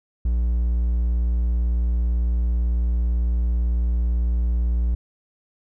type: tone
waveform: triangle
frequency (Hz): 59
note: A#1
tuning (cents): +22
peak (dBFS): -16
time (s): 0.25-4.95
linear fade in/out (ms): 5
effects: none